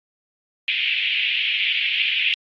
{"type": "band-pass noise", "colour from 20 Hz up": "pink", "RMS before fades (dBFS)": -22, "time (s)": [0.68, 2.34], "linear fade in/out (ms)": 0, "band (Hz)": [2300, 3200], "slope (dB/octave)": 48, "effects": ["AAC 32 kbps"]}